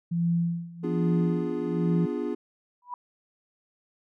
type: tone with tremolo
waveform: sine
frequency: 170 Hz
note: F3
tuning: 46 cents flat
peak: -21 dBFS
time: 0.11-2.06 s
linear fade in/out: 10 ms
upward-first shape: sine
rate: 1.2 Hz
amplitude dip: 90%
type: chord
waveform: triangle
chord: B diminished seventh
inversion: none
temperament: equal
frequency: 246.9 / 293.7 / 349.2 / 415.3 Hz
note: B3 / D4 / F4 / Ab4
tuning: 0 / 0 / 0 / 0 cents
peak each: -31 dBFS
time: 0.83-2.35 s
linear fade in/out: 10 ms
type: tone with exponential growth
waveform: sine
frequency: 981 Hz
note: B5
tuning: 12 cents flat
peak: -28 dBFS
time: 2.82-2.94 s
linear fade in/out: 2 ms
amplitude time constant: 26 ms
effects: none